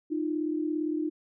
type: tone pair together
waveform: sine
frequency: 306.9 / 344.5 Hz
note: D#4 / F4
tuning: -24 / -24 cents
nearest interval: major second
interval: 200 cents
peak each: -28 / -33 dBFS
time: 0.1-1.1 s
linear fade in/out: 20 ms
effects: none